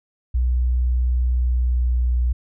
sine tone with pitch glide, 61.74 to 60.96 Hz, B1 to B1, 0 to -22 cents, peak -16 dBFS, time 0.34-2.33 s, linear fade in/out 10 ms, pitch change -22 cents, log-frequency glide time 1.32-2.15 s, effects none

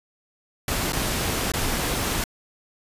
pink noise with dropouts, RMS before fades -25 dBFS, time 0.68-2.24 s, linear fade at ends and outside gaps 2 ms, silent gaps 0.922-0.931 / 1.519-1.537 s, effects resampled to 32000 Hz

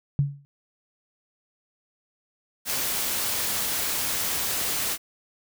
sine tone with exponential decay, 141.5 Hz, C#3, 36 cents sharp, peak -15 dBFS, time 0.19-0.45 s, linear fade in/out 0 ms, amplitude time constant 55 ms
white noise, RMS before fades -27 dBFS, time 2.65-4.98 s, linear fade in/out 50 ms
effects none

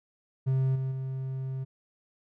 triangle tone with level steps, 132.2 Hz, C3, 18 cents sharp, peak -21 / -26 / -29 dBFS, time 0.46-1.65 s, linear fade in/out 20 ms, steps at 0.75 / 0.91 s, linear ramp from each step 10 ms, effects none

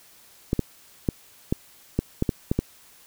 clicks, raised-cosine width 3 ms, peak -8 dBFS, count 9, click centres 0.531 / 0.593 / 1.088 / 1.525 / 1.99 / 2.224 / 2.292 / 2.515 / 2.59 s, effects white hiss -53 dBFS RMS until 3.06 s

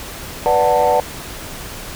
sine chord, B minor seventh, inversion none, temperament equal with one note detuned, 493.9 / 587.3 / 740 / 887.1 Hz, B4 / D5 / F#5 / A5, 0 / 0 / 0 / +14 cents, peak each -16 dBFS, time 0.46-1 s, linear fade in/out 0 ms, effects tanh soft clip ceiling -5 dBFS + pink hiss -31 dBFS RMS until 1.95 s

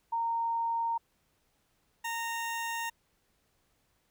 sine / 20% pulse tone pair in turn, 923 / 923 Hz, A#5 / A#5, -17 / -17 cents, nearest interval unison, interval 0 cents, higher neither, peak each -28 dBFS, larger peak neither, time 0.12-0.98 / 2.04-2.9 s, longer neither, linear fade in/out 10 ms, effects pink hiss -73 dBFS RMS until 4.1 s

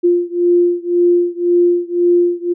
sine beating tone pair, 349.2 / 351.1 Hz, F4 / F4, 0 / +9 cents, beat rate 1.9 Hz, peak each -13 / -14 dBFS, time 0.03-2.54 s, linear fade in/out 20 ms, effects none

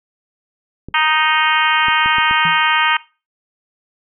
clicks, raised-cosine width 3 ms, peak -17 dBFS, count 5, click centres 0.886 / 1.884 / 2.06 / 2.184 / 2.311 s
harmonic tone, 311.1 Hz, D#4, in tune, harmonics 3 / 4 / 5 / 6 / 7 / 8 / 9 / 10, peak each -18 / -19 / -20 / -21 / -21 / -22 / -23 / -23 dBFS, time 0.94-2.97 s, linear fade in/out 5 ms
sine tone with exponential decay, 164.81 Hz, E3, in tune, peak -21 dBFS, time 2.45-2.64 s, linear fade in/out 2 ms, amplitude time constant 41 ms
effects noise-tail reverb RT60 0.3 s tail -20 dB re dry

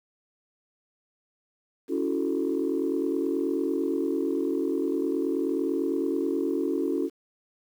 sine chord, F# minor seventh, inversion second, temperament equal with one note detuned, 280.6 / 329.6 / 370 / 440 Hz, C#4 / E4 / F#4 / A4, +21 / 0 / 0 / 0 cents, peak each -28 / -29 / -29 / -31 dBFS, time 1.88-7.1 s, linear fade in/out 50 ms, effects tanh soft clip ceiling -16 dBFS + 9-bit

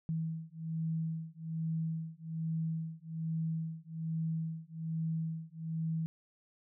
sine beating tone pair, 161.1 / 162.3 Hz, E3 / E3, -39 / -27 cents, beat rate 1.2 Hz, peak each -37 / -37 dBFS, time 0.09-6.06 s, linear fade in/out 0 ms, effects none

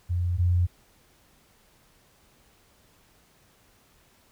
sine tone pair in turn, 88 / 88.43 Hz, F2 / F2, +14 / +22 cents, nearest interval unison, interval 8 cents, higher second, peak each -23 / -19 dBFS, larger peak second, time 0.09-0.38 / 0.38-0.67 s, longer neither, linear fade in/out 20 ms, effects pink hiss -61 dBFS RMS until 4.31 s

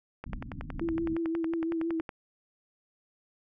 click train, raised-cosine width 0.5 ms, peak -23 dBFS, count 21, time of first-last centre 0.24-2.092 s, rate 10.8 Hz
pink low-pass noise, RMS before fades -40 dBFS, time 0.26-1.16 s, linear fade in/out 10 ms, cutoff 300 Hz, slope 96 dB/octave
sine tone with vibrato, 329.6 Hz, E4, in tune, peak -28 dBFS, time 0.81-2.01 s, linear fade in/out 5 ms, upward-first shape triangle, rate 5.8 Hz, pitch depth 38 cents each way
effects none

